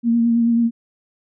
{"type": "tone with vibrato", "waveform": "sine", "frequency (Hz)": 233.1, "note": "A#3", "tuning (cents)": 0, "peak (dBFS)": -13, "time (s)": [0.03, 0.71], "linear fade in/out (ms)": 50, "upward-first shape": "triangle", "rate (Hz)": 9.2, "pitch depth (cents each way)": 28, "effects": []}